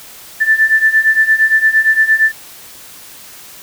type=beating tone pair; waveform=sine; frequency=1760 / 1768.7 Hz; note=A6 / A6; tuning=0 / +9 cents; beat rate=8.7 Hz; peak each=-13 / -10 dBFS; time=0.4-2.32 s; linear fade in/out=20 ms; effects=white hiss -36 dBFS RMS until 3.62 s